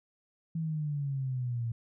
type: exponential sweep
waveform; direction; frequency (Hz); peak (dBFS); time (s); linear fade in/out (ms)
sine; down; 164.81 to 114.1; -30; 0.55-1.72; 5
effects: none